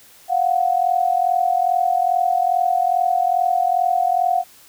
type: tone pair together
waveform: sine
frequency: 701 / 743.4 Hz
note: F5 / F#5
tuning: +6 / +8 cents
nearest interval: minor second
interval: 102 cents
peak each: -18 dBFS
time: 0.28-4.44 s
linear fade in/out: 50 ms
effects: white hiss -48 dBFS RMS until 4.68 s